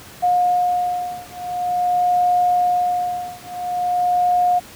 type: beating tone pair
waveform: sine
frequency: 716 / 716.47 Hz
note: F5 / F5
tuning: +43 / +44 cents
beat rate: 0.47 Hz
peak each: -19 dBFS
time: 0.22-4.6 s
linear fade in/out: 20 ms
effects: pink hiss -40 dBFS RMS until 4.75 s + high-pass 80 Hz 12 dB/octave